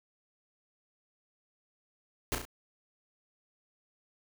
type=noise with echo; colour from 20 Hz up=pink; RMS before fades=-31 dBFS; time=2.32-2.35 s; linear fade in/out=0 ms; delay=34 ms; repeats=3; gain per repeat=-5 dB; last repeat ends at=2.452 s; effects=none